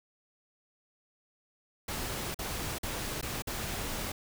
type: noise with dropouts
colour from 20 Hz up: pink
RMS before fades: -36 dBFS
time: 1.88-4.12 s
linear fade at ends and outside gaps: 5 ms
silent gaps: 2.345-2.389 / 2.785-2.831 / 3.213-3.226 / 3.422-3.471 s
effects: none